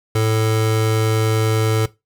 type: tone pair together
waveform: square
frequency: 110 / 440 Hz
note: A2 / A4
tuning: 0 / 0 cents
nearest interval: 2 octaves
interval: 2400 cents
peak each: -17 / -21 dBFS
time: 0.15-1.86 s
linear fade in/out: 5 ms
effects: noise-tail reverb RT60 0.2 s tail -18 dB re dry